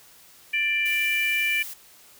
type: harmonic tone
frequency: 590 Hz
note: D5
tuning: 8 cents sharp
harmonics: 3 / 4 / 5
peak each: -30 / -22 / -32 dBFS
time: 0.53-1.63 s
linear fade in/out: 10 ms
type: noise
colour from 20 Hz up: blue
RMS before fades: -37 dBFS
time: 0.85-1.74 s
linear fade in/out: 10 ms
effects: white hiss -52 dBFS RMS until 2.19 s